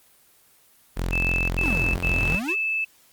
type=tone; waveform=sawtooth; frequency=43.65 Hz; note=F1; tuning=in tune; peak=-20 dBFS; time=0.96-2.37 s; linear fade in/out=20 ms
type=tone bursts; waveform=sine; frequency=2623 Hz; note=E7; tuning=9 cents flat; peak=-22 dBFS; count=4; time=1.12-2.849 s; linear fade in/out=10 ms; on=370 ms; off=83 ms
type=exponential two-way sweep; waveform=square; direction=down then up; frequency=438.3 to 42.58 to 429.5 Hz; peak=-28 dBFS; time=1.6-2.56 s; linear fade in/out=50 ms; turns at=2 s
effects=white hiss -57 dBFS RMS until 3.12 s + Opus 24 kbps